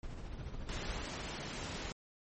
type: noise with tremolo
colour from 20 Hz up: brown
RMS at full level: -41 dBFS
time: 0.03-1.04 s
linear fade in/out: 2 ms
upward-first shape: sine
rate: 14 Hz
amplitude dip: 45%
type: noise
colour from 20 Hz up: pink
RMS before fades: -42 dBFS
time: 0.69-1.92 s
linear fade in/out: 0 ms
effects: MP3 32 kbps